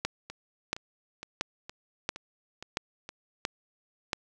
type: two click trains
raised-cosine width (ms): 0.2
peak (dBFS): -11 / -23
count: 7 / 7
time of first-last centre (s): 0.05-4.132 / 0.3-3.091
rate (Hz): 1.47 / 2.15
effects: none